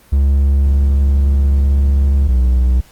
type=tone pair in turn; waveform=triangle; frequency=69.3 / 62.76 Hz; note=C#2 / B1; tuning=0 / +28 cents; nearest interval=major second; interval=172 cents; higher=first; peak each=-7 dBFS; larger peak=neither; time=0.12-2.28 / 2.28-2.81 s; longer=first; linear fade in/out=10 ms; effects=pink hiss -47 dBFS RMS until 2.91 s + Opus 24 kbps